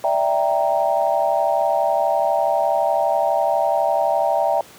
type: chord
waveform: sine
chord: E half-diminished seventh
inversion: third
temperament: equal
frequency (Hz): 587.3 / 659.3 / 784 / 932.3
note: D5 / E5 / G5 / Bb5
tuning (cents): 0 / 0 / 0 / 0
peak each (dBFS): -22 / -20 / -21 / -24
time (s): 0.04-4.61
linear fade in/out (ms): 2
effects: pink hiss -44 dBFS RMS until 4.78 s + high-pass 150 Hz 12 dB/octave